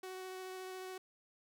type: tone with vibrato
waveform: sawtooth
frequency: 373.2 Hz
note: F#4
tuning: 15 cents sharp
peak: -40 dBFS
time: 0.03-0.98 s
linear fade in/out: 5 ms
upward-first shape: sine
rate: 14 Hz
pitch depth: 9 cents each way
effects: none